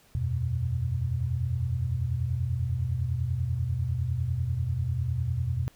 sine chord, E suspended second, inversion none, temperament equal, 82.41 / 92.5 / 123.47 Hz, E2 / F#2 / B2, 0 / 0 / 0 cents, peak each -31 / -32 / -28 dBFS, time 0.15-5.68 s, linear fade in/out 0 ms, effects pink hiss -60 dBFS RMS until 5.75 s

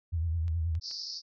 sine tone with vibrato, 82.41 Hz, E2, in tune, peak -27 dBFS, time 0.12-0.8 s, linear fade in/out 20 ms, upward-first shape sine, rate 9.4 Hz, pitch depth 78 cents each way
clicks, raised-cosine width 0.2 ms, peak -35 dBFS, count 3, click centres 0.481 / 0.752 / 0.912 s
white band-pass noise, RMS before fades -39 dBFS, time 0.81-1.22 s, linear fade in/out 50 ms, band 4400 to 5400 Hz, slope 96 dB/octave
effects none

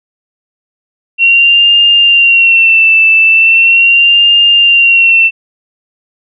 sine tone with vibrato, 2727 Hz, F7, 42 cents flat, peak -3 dBFS, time 1.18-5.31 s, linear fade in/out 50 ms, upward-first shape sine, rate 0.39 Hz, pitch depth 52 cents each way, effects none

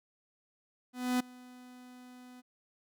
45% pulse tone with ADSR envelope, 250 Hz, B3, 21 cents sharp, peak -26 dBFS, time 0.93-2.42 s, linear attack 270 ms, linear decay 7 ms, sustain -24 dB, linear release 26 ms, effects none

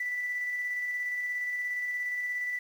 sine tone with tremolo, 1975.5 Hz, B6, in tune, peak -28 dBFS, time 0-2.59 s, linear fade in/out 5 ms, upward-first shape square, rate 17 Hz, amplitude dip 25%, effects tanh soft clip ceiling -25 dBFS + 9-bit

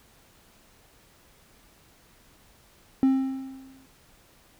triangle tone with exponential decay, 265.7 Hz, C4, 27 cents sharp, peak -13 dBFS, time 3.03-3.86 s, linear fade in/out 1 ms, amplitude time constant 180 ms, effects tanh soft clip ceiling -9 dBFS + pink hiss -58 dBFS RMS until 4.59 s

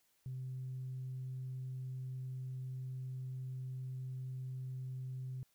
sine tone, 129.3 Hz, C3, 20 cents flat, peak -39 dBFS, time 0.26-5.43 s, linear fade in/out 0 ms, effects tanh soft clip ceiling -36 dBFS + white hiss -75 dBFS RMS until 5.54 s

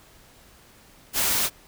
white noise, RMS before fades -23 dBFS, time 1.13-1.5 s, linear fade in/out 50 ms, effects pink hiss -53 dBFS RMS until 1.67 s

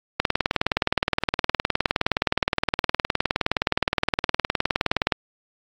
click train, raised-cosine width 0.3 ms, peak -3 dBFS, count 96, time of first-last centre 0.2-5.122 s, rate 19.3 Hz, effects AAC 48 kbps

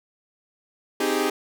sawtooth chord, Ab major seventh, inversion first, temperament equal, 261.6 / 311.1 / 392 / 415.3 Hz, C4 / Eb4 / G4 / Ab4, 0 / 0 / 0 / 0 cents, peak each -25 / -23 / -21 / -23 dBFS, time 1-1.3 s, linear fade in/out 5 ms, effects none

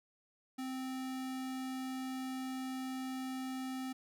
square tone, 260.5 Hz, C4, 7 cents flat, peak -39 dBFS, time 0.58-3.93 s, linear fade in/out 10 ms, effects none

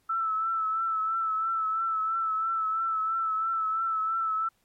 sine tone with vibrato, 1318.5 Hz, E6, in tune, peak -25 dBFS, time 0.09-4.49 s, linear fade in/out 10 ms, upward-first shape triangle, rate 3 Hz, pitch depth 42 cents each way, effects pink hiss -70 dBFS RMS until 4.64 s + MP3 64 kbps

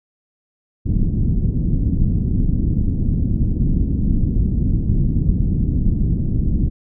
pink low-pass noise, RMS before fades -17 dBFS, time 0.85-6.7 s, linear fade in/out 20 ms, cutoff 250 Hz, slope 24 dB/octave, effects none

